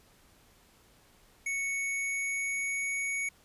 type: tone with pitch glide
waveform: square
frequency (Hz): 2217 to 2231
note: C#7 to C#7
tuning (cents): 0 to +11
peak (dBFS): -31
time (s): 1.46-3.29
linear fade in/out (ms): 5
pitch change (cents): +11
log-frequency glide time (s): 1.64-2.97
effects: pink hiss -62 dBFS RMS until 3.44 s + resampled to 32000 Hz